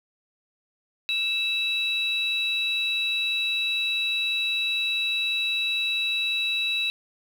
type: tone pair together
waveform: sine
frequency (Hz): 2635 / 3886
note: E7 / B7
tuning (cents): -1 / -29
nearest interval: perfect fifth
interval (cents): 672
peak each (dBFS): -25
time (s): 1.09-6.9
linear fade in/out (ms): 0
effects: tanh soft clip ceiling -16 dBFS + 8-bit